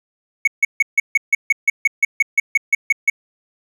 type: tone bursts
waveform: triangle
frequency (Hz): 2216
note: C#7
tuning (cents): -1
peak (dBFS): -8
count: 16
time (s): 0.45-3.1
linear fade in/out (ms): 5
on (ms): 25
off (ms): 150
effects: none